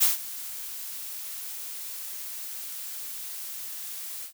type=noise with ADSR envelope; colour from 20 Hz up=blue; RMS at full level=-19 dBFS; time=0-4.33 s; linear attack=23 ms; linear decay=150 ms; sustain=-18 dB; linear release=98 ms; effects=none